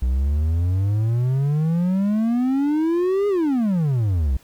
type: exponential two-way sweep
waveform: triangle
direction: up then down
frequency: 60.8 to 415.3 to 60.8 Hz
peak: -15 dBFS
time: 0.02-4.37 s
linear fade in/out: 5 ms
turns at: 3.28 s
effects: pink hiss -53 dBFS RMS until 4.43 s